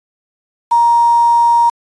sine tone with quantisation, 940 Hz, A#5, 14 cents sharp, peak -7 dBFS, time 0.71-1.7 s, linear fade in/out 10 ms, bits 5, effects resampled to 22050 Hz

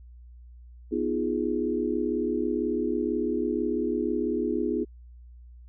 sine chord, F half-diminished seventh, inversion second, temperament equal, 246.9 / 311.1 / 349.2 / 415.3 Hz, Cb4 / Eb4 / F4 / Ab4, 0 / 0 / 0 / 0 cents, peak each -30 dBFS, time 0.91-4.85 s, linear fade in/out 20 ms, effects added 60 Hz sine -45 dBFS peak until 5.68 s

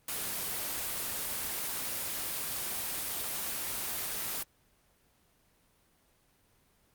white noise, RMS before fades -35 dBFS, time 0.08-4.43 s, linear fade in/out 5 ms, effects pink hiss -68 dBFS RMS until 6.94 s + Opus 24 kbps

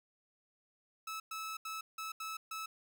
sawtooth tone bursts at uneven times, 1303 Hz, E6, 20 cents flat, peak -36 dBFS, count 6, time 1.07-1.2 / 1.31-1.57 / 1.65-1.81 / 1.98-2.12 / 2.2-2.37 / 2.51-2.66 s, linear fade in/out 5 ms, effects none

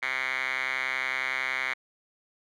5% pulse tone with band-pass filter, 130.81 Hz, C3, in tune, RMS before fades -30 dBFS, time 0.02-1.74 s, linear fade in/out 10 ms, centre 2200 Hz, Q 9.8, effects none

